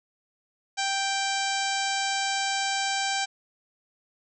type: harmonic tone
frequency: 784 Hz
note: G5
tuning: in tune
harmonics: 1 / 2 / 3 / 4 / 5 / 6 / 7 / 8 / 9 / 10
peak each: -29 / -32 / -34 / -35 / -36 / -37 / -37 / -38 / -39 / -39 dBFS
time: 0.77-3.26 s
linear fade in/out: 20 ms
effects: none